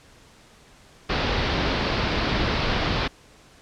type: low-pass noise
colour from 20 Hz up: pink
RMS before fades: -24 dBFS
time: 1.09-3.08 s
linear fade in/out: 10 ms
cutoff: 4900 Hz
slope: 48 dB/octave
effects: pink hiss -52 dBFS RMS until 3.61 s + low-pass 8000 Hz 12 dB/octave